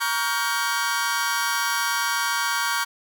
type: chord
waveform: sawtooth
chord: G half-diminished seventh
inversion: first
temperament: just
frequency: 940.8 / 1128.9 / 1411.2 / 1568 Hz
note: Bb5 / Db6 / F6 / G6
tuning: +16 / +31 / +18 / 0 cents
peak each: -24 dBFS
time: 0-2.85 s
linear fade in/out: 20 ms
effects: none